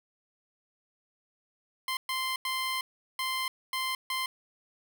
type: tone bursts at uneven times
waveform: 15% pulse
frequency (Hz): 1043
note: C6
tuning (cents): -6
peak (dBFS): -23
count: 6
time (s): 1.88-1.97 / 2.09-2.36 / 2.45-2.81 / 3.19-3.48 / 3.73-3.95 / 4.1-4.26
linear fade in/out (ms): 2
effects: none

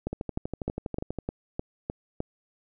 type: two click trains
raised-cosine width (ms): 2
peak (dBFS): -16 / -18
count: 8 / 14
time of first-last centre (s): 0.07-2.204 / 0.13-1.187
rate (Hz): 3.28 / 12.3
effects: none

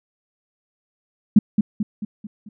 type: tone with echo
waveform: sine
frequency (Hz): 210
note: G#3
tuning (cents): +19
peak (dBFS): -6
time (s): 1.36-1.39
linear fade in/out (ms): 5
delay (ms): 220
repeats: 5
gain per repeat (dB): -6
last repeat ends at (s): 2.49
effects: none

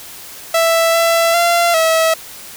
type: tone with pitch steps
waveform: sawtooth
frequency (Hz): 661 / 668 / 687 / 648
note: E5 / E5 / F5 / E5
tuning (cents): +5 / +23 / -29 / -30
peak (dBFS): -7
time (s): 0.54-2.14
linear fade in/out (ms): 5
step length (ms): 400
effects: white hiss -34 dBFS RMS until 2.56 s

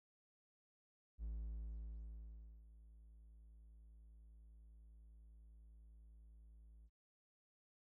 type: tone with ADSR envelope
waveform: triangle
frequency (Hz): 55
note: A1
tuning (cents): 0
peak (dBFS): -40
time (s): 1.18-6.9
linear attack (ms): 53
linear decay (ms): 1400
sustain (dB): -17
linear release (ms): 47
effects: none

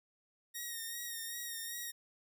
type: tone with vibrato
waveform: 5% pulse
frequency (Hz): 1864.7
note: A#6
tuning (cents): 0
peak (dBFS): -30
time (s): 0.54-1.92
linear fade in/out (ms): 20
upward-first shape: sine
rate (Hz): 2.6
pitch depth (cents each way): 37
effects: none

